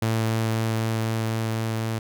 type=tone with level ramp; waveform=sawtooth; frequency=112 Hz; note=A2; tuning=31 cents sharp; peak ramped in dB=-17 to -21 dBFS; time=0.02-1.99 s; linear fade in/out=5 ms; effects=none